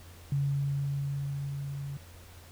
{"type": "tone with level ramp", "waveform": "sine", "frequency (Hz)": 140, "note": "C#3", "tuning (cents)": 18, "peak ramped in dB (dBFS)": [-25, -35], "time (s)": [0.32, 1.97], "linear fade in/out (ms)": 2, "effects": ["added 86 Hz sine -50 dBFS peak until 2.51 s", "pink hiss -54 dBFS RMS until 2.51 s"]}